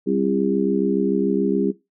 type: harmonic tone with a mistuned harmonic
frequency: 67 Hz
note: C2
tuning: 42 cents sharp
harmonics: 3 / 4 / 5 / 6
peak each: -23 / -23 / -23 / -23 dBFS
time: 0.06-1.72 s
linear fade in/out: 20 ms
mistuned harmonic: 3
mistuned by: -48 cents
effects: noise-tail reverb RT60 0.2 s tail -17 dB re dry